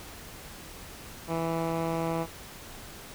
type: tone with low-pass filter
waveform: 10% pulse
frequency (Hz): 164.81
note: E3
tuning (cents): 0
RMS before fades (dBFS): -30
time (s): 1.27-2.27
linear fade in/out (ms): 50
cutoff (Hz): 1600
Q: 0.72
effects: pink hiss -45 dBFS RMS until 3.14 s